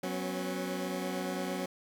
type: chord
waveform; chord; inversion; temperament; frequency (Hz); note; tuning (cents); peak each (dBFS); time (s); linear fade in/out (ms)
20% pulse; F# suspended fourth; none; equal with one note detuned; 185 / 246.9 / 273.1; F#3 / B3 / C#4; 0 / 0 / -26; -31 / -36 / -33; 0.03-1.66; 5
effects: none